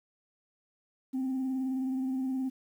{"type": "tone with vibrato", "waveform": "sine", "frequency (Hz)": 261.6, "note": "C4", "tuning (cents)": 0, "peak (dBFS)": -27, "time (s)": [1.13, 2.5], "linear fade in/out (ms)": 20, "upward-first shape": "sine", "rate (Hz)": 19, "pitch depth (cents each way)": 30, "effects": ["tanh soft clip ceiling -27 dBFS", "10-bit"]}